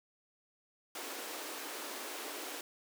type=high-pass noise; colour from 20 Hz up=pink; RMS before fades=-43 dBFS; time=0.95-2.61 s; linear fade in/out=2 ms; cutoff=280 Hz; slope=48 dB/octave; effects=none